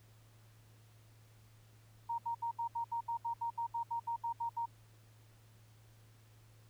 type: tone bursts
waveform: sine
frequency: 932.3 Hz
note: A#5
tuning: in tune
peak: -34 dBFS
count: 16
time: 2.09-4.659 s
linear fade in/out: 10 ms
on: 94 ms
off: 71 ms
effects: added 110 Hz sine -60 dBFS peak until 6.69 s + pink hiss -68 dBFS RMS until 6.69 s